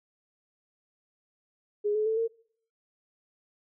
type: tone with pitch steps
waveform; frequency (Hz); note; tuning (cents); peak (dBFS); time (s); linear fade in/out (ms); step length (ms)
sine; 415.3 / 428.5 / 442 / 456; G#4 / A4 / A4 / A#4; 0 / -46 / +8 / -38; -24; 1.84-2.28; 20; 110
effects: noise-tail reverb RT60 0.6 s tail -24 dB re dry